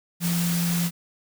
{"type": "tone in noise", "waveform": "sine", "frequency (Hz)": 171.9, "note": "F3", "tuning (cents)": -27, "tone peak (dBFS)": -22, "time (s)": [0.2, 0.91], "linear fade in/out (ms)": 50, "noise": "white", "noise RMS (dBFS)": -30, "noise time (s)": [0.2, 0.91], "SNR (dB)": 5, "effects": []}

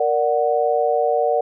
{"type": "chord", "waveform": "sine", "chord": "Bb augmented", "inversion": "none", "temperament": "equal", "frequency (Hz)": [466.2, 587.3, 740], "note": ["Bb4", "D5", "F#5"], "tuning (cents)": [0, 0, 0], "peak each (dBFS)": -20, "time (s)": [0, 1.41], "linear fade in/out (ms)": 5, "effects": []}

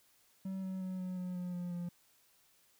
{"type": "tone with pitch steps", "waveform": "triangle", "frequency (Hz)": [190.8, 188.39, 186.01, 183.66, 181.34, 179.05, 176.79, 174.56], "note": ["G3", "F#3", "F#3", "F#3", "F#3", "F3", "F3", "F3"], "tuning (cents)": [-47, 31, 9, -13, -35, 43, 21, -1], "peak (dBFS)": -35, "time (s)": [0.45, 1.89], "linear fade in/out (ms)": 5, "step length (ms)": 180, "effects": ["white hiss -69 dBFS RMS until 2.79 s"]}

